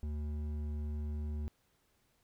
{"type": "tone with hard clipping", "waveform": "triangle", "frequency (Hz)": 74.9, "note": "D2", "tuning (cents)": 35, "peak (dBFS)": -37, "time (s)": [0.03, 1.48], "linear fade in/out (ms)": 0, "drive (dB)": 12, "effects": ["pink hiss -74 dBFS RMS until 2.23 s"]}